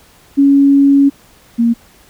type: tone pair in turn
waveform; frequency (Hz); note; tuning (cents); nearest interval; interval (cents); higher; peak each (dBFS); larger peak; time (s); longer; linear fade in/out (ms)
sine; 278.9 / 233.1; C#4 / A#3; +11 / 0; minor third; 311; first; -5 / -8; first; 0.37-1.1 / 1.58-1.74; first; 20
effects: pink hiss -46 dBFS RMS until 2.09 s